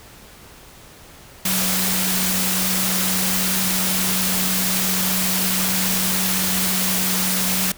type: tone in noise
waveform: sine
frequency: 186.4 Hz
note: F#3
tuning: 13 cents sharp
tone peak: -25 dBFS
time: 1.45-7.72 s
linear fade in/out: 5 ms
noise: white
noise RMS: -21 dBFS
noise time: 1.45-7.72 s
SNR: -7 dB
effects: pink hiss -44 dBFS RMS until 7.77 s